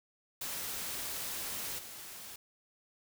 white noise with level steps, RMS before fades -39 / -47 dBFS, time 0.41-2.36 s, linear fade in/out 5 ms, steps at 1.78 s, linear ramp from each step 10 ms, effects none

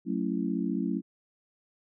sine chord, F# minor seventh, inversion none, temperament just, 185 / 222 / 277.5 / 333 Hz, F#3 / A3 / C#4 / E4, 0 / +16 / +2 / +18 cents, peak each -32 / -32 / -32 / -35 dBFS, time 0.05-1.02 s, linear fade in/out 50 ms, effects none

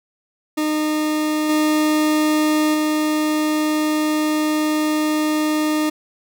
40% pulse tone with level steps, 306.3 Hz, D#4, 27 cents flat, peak -17 / -14 / -16 dBFS, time 0.57-5.9 s, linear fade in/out 10 ms, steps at 1.49 / 2.74 s, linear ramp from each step 5 ms, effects none

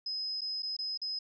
sine tone with dropouts, 5070 Hz, D#8, 32 cents sharp, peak -33 dBFS, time 0.06-1.19 s, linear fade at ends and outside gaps 5 ms, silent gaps 0.409-0.416 / 0.623-0.63 / 0.767-0.788 / 0.975-1.016 s, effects none

